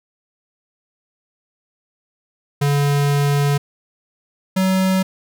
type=tone pair in turn; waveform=square; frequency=143 / 188.59 Hz; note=D3 / F#3; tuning=-46 / +33 cents; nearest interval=perfect fourth; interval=479 cents; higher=second; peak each=-15 dBFS; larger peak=neither; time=2.61-3.58 / 4.56-5.03 s; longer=first; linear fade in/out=10 ms; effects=none